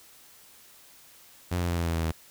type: tone with pitch steps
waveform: sawtooth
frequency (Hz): 88.7 / 87.33 / 85.98 / 84.65 / 83.34 / 82.05 / 80.78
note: F2 / F2 / F2 / E2 / E2 / E2 / E2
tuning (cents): +27 / 0 / -27 / +46 / +19 / -8 / -35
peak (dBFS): -22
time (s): 1.51-2.119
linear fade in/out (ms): 10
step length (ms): 87
effects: white hiss -54 dBFS RMS until 2.3 s